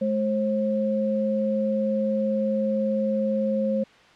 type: tone pair together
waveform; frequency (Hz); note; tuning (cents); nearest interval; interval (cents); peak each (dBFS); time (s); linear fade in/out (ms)
sine; 212.7 / 535.1; G#3 / C5; +42 / +39; octave + major third; 1597; -24; 0.01-3.84; 10
effects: white hiss -52 dBFS RMS until 4.15 s + low-pass 3000 Hz 12 dB/octave